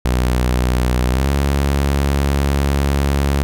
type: tone with pitch glide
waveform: sawtooth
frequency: 62 to 70 Hz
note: B1 to C#2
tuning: +7 to +18 cents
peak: -10 dBFS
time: 0.05-3.43 s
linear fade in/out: 0 ms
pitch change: +211 cents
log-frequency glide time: 1.1-1.29 s
effects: none